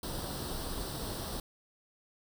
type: noise with comb filter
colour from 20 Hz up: pink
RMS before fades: -38 dBFS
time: 0.03-1.4 s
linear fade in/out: 2 ms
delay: 0.22 ms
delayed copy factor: +0.7
effects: none